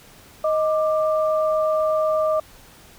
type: tone pair together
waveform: sine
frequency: 625.2 / 1183 Hz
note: D#5 / D6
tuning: +8 / +12 cents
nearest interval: major seventh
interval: 1104 cents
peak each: -18 / -25 dBFS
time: 0.44-2.4 s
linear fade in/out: 5 ms
effects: pink hiss -48 dBFS RMS until 2.98 s